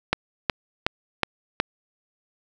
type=click train; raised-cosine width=0.3 ms; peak=-3 dBFS; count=5; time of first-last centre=0.13-1.601 s; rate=2.72 Hz; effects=none